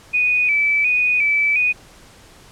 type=tone with vibrato; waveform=sine; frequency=2392 Hz; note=D7; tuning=31 cents sharp; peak=-14 dBFS; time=0.13-1.73 s; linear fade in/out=20 ms; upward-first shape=square; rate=1.4 Hz; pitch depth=61 cents each way; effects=pink hiss -46 dBFS RMS until 2.51 s + low-pass 10000 Hz 12 dB/octave